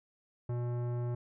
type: tone with tanh clipping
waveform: sine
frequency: 121 Hz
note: B2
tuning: 35 cents flat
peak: -34 dBFS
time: 0.49-1.15 s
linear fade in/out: 5 ms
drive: 16 dB
effects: none